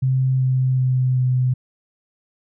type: tone with pitch steps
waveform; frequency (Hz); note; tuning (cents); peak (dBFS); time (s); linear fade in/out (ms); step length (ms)
sine; 130.81 / 129.61 / 128.41 / 127.23; C3 / C3 / C3 / C3; 0 / -16 / -32 / -48; -15; 0.02-1.54; 10; 380
effects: none